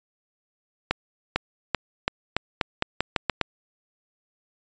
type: accelerating click train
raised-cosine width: 0.3 ms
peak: -5 dBFS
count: 11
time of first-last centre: 0.91-3.413 s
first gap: 450 ms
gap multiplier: 0.86
effects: resampled to 16000 Hz